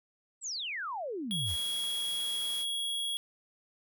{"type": "exponential sweep", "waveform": "sine", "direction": "down", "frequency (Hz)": [8230, 71.4], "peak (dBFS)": -34, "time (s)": [0.41, 1.57], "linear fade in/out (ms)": 50}
{"type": "tone", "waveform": "square", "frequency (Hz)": 3322, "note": "G#7", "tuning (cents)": 0, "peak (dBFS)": -32, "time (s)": [1.31, 3.17], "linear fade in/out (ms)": 0}
{"type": "noise", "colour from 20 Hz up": "white", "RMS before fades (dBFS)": -46, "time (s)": [1.45, 2.66], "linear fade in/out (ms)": 50}
{"effects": []}